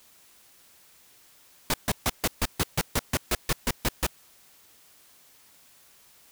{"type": "noise bursts", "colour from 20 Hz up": "pink", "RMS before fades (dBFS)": -24, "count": 14, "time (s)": [1.7, 4.066], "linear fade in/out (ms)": 2, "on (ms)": 39, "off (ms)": 140, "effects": ["white hiss -57 dBFS RMS until 6.31 s"]}